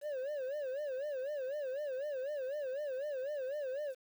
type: tone with vibrato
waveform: triangle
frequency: 554.4 Hz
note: C#5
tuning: in tune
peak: -34 dBFS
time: 0.01-3.95 s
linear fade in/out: 50 ms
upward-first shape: sine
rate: 4 Hz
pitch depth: 150 cents each way
effects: 10-bit